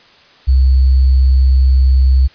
sine tone with sample-and-hold, 65.41 Hz, C2, in tune, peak -6 dBFS, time 0.47-2.28 s, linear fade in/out 20 ms, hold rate 4410 Hz, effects white hiss -45 dBFS RMS until 2.34 s + resampled to 11025 Hz

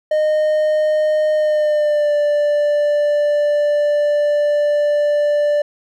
triangle tone with pitch glide, 614 to 588.3 Hz, D#5 to D5, -23 to +3 cents, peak -11 dBFS, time 0.11-5.62 s, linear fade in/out 5 ms, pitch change -74 cents, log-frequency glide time 1.34-2.14 s, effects none

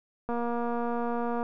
click train, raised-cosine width 1 ms, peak -19 dBFS, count 271, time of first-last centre 0.29-1.429 s, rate 237 Hz, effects none

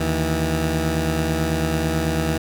15% pulse tone pair together, 76.45 / 162 Hz, D#2 / E3, -30 / -30 cents, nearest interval octave + minor second, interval 1300 cents, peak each -16 dBFS, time 0-2.38 s, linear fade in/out 5 ms, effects none

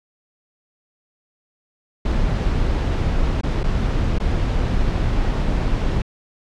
brown noise with dropouts, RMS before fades -19 dBFS, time 2.05-6.02 s, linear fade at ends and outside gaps 5 ms, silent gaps 3.412-3.433 / 3.633-3.639 / 4.185-4.199 s, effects low-pass 5000 Hz 12 dB/octave

